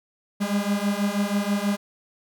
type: beating tone pair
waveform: 45% pulse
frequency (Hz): 200 / 206.2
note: G3 / G#3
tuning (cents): +35 / -12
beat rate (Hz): 6.2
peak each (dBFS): -25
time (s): 0.4-1.77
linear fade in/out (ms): 20
effects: none